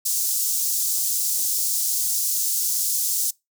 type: high-pass noise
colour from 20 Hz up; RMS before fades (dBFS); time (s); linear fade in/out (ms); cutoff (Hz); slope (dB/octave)
pink; -23; 0.05-3.31; 10; 5900; 24
effects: noise-tail reverb RT60 0.2 s tail -24 dB re dry